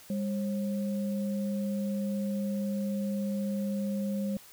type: tone pair together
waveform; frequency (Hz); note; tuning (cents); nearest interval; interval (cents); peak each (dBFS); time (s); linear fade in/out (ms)
sine; 201.1 / 537; G3 / C5; +44 / +45; octave + perfect fourth; 1701; -29 / -38; 0.1-4.37; 2
effects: white hiss -53 dBFS RMS until 4.52 s